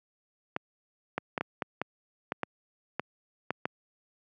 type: clicks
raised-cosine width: 0.5 ms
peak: -14 dBFS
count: 11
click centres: 0.564 / 1.18 / 1.378 / 1.41 / 1.622 / 1.816 / 2.321 / 2.433 / 2.996 / 3.506 / 3.655 s
effects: high-pass 150 Hz 12 dB/octave